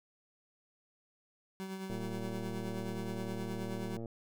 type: tone with tremolo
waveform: 30% pulse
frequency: 190.7 Hz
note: G3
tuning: 47 cents flat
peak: -35 dBFS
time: 1.6-3.97 s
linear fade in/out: 0 ms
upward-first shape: triangle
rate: 9.5 Hz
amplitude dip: 50%
type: click train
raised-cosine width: 2 ms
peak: -30 dBFS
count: 247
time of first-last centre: 1.9-4.058 s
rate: 114 Hz
effects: none